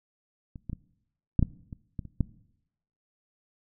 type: clicks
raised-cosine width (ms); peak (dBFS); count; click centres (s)
5; -29 / -23 / -22 / -8 / -9 / -27 / -21 / -30 / -12; 9; 0.558 / 0.697 / 0.731 / 1.393 / 1.427 / 1.728 / 1.992 / 2.053 / 2.207
effects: noise-tail reverb RT60 0.8 s tail -20 dB re dry